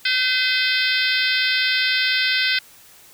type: harmonic tone with a mistuned harmonic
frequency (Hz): 510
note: C5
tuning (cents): -44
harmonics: 3 / 4 / 5 / 6 / 7 / 8 / 9 / 10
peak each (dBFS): -23 / -24 / -25 / -26 / -26 / -27 / -28 / -28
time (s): 0.05-2.59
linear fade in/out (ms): 5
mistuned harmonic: 6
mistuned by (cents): +58
effects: white hiss -48 dBFS RMS until 3.13 s